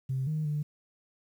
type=tone with pitch steps; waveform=sine; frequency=132 / 154.8 / 148.9 Hz; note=C3 / D#3 / D3; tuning=+16 / -9 / +24 cents; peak=-27 dBFS; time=0.09-0.63 s; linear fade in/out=10 ms; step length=180 ms; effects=tanh soft clip ceiling -23 dBFS + 10-bit